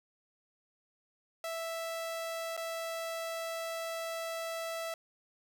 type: tone with dropouts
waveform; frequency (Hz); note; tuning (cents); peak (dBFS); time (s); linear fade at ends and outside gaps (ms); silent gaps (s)
sawtooth; 659.3; E5; 0; -32; 1.44-4.94; 2; 2.567-2.575
effects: none